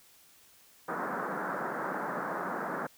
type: band-pass noise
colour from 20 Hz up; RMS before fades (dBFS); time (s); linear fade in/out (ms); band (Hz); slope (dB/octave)
white; -35; 0.88-2.87; 5; 160 to 1600; 48
effects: white hiss -60 dBFS RMS until 2.97 s